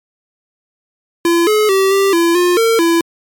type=tone with pitch steps; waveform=square; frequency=339.9 / 426.4 / 385.8 / 392.5 / 338 / 354.6 / 454.7 / 335.4 Hz; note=F4 / G#4 / G4 / G4 / E4 / F4 / A#4 / E4; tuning=-47 / +46 / -28 / +2 / +43 / +26 / -43 / +30 cents; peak=-10 dBFS; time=1.25-3.01 s; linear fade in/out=2 ms; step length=220 ms; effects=MP3 96 kbps